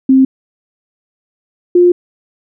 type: tone pair in turn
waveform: sine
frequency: 264.3 / 353.8 Hz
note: C4 / F4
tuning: +18 / +23 cents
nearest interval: perfect fourth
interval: 505 cents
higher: second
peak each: -4 dBFS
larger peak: neither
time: 0.09-0.25 / 1.75-1.92 s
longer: second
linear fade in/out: 5 ms
effects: none